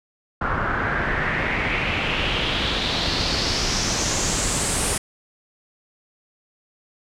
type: noise with low-pass filter sweep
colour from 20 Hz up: pink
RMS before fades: -23 dBFS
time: 0.41-4.98 s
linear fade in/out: 5 ms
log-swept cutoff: 1300 to 9600 Hz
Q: 3.7
effects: none